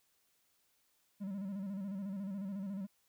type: tone with vibrato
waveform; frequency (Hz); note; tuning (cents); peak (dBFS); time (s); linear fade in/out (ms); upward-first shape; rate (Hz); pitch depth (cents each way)
triangle; 196; G3; 0; -36; 1.2-2.87; 20; square; 14; 66
effects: white hiss -75 dBFS RMS until 3.08 s